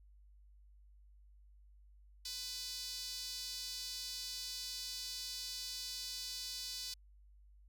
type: tone with high-pass filter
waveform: sawtooth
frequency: 499.2 Hz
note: B4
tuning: 19 cents sharp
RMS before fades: -44 dBFS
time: 2.25-6.94 s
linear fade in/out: 5 ms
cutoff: 4500 Hz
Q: 3.3
effects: added 50 Hz sine -59 dBFS peak until 7.68 s